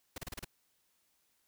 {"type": "noise bursts", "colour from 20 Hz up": "pink", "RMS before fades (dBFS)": -41, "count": 6, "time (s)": [0.16, 0.446], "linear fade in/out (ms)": 5, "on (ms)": 21, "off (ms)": 32, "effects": ["white hiss -75 dBFS RMS until 1.47 s"]}